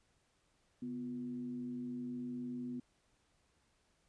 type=tone with frequency modulation; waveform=sine; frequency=246.9 Hz; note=B3; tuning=in tune; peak=-39 dBFS; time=0.82-2.8 s; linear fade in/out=5 ms; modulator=107 Hz; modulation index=0.37; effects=pink hiss -75 dBFS RMS until 4.08 s + resampled to 22050 Hz

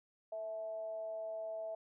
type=tone with frequency modulation; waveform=sine; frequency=654 Hz; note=E5; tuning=14 cents flat; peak=-39 dBFS; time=0.32-1.75 s; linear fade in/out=5 ms; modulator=207 Hz; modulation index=0.26; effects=none

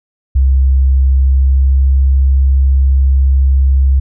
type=tone with pitch glide; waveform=sine; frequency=66.4 to 67.09 Hz; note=C2 to C2; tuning=+26 to +44 cents; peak=-6 dBFS; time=0.35-4 s; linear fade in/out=10 ms; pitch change=+18 cents; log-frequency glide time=1.09-1.91 s; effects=none

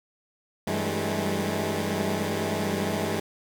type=tone cluster; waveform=15% pulse; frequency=96.2 / 163.3 / 193.8 / 207.3 / 217 Hz; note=G2 / E3 / G3 / G#3 / A3; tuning=-32 / -16 / -20 / -3 / -24 cents; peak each=-26 dBFS; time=0.67-3.2 s; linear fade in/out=5 ms; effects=none

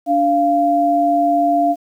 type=tone pair together; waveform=sine; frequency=290.6 / 691.7 Hz; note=D4 / F5; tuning=-18 / -17 cents; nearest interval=octave + minor third; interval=1501 cents; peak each=-18 / -13 dBFS; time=0.06-1.76 s; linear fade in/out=50 ms; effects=8-bit

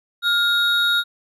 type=tone pair together; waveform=triangle; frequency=1412 / 3770 Hz; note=F6 / A#7; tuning=+19 / +19 cents; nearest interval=octave + perfect fourth; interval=1700 cents; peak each=-17 dBFS; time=0.22-1.04 s; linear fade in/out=50 ms; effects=none

